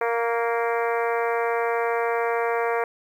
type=harmonic tone with a mistuned harmonic; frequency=233.1 Hz; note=A#3; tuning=in tune; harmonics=2 / 3 / 4 / 5 / 6 / 7 / 8 / 9 / 10; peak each=-24 / -28 / -30 / -32 / -34 / -35 / -36 / -37 / -38 dBFS; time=0.01-2.84 s; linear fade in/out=2 ms; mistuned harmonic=5; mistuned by=-26 cents; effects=9-bit